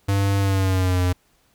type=tone with pitch glide; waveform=square; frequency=99 to 90.26 Hz; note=G2 to F#2; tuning=+18 to -42 cents; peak=-18 dBFS; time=0.08-1.13 s; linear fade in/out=10 ms; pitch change=-160 cents; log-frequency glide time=0.39-1 s; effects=pink hiss -62 dBFS RMS until 1.54 s